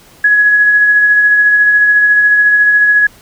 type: tone with tremolo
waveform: sine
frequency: 1679 Hz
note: G#6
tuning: 18 cents sharp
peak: -4 dBFS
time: 0.24-3.07 s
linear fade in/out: 5 ms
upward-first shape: sine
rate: 14 Hz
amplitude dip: 30%
effects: pink hiss -42 dBFS RMS until 3.21 s